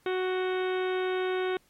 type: harmonic tone with a mistuned harmonic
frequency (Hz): 370.5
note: F#4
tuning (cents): +2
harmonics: 1 / 2 / 3 / 4 / 5 / 6 / 7 / 8 / 9 / 10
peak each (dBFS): -27 / -37 / -40 / -38 / -44 / -42 / -47 / -50 / -48 / -46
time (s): 0.06-1.57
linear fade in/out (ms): 2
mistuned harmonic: 9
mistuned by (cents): -56
effects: pink hiss -65 dBFS RMS until 1.69 s + MP3 64 kbps